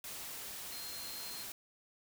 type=tone in noise; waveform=sine; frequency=4186 Hz; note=C8; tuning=in tune; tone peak=-47 dBFS; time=0.72-1.43 s; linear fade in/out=2 ms; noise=white; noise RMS=-45 dBFS; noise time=0.04-1.52 s; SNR=-5 dB; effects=none